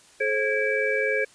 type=tone cluster; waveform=sine; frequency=429.5 / 533 / 1644 / 2309 Hz; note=A4 / C5 / G#6 / D7; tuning=-42 / +32 / -18 / -30 cents; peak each=-27 dBFS; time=0.2-1.25 s; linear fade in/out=10 ms; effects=white hiss -54 dBFS RMS until 1.34 s + resampled to 22050 Hz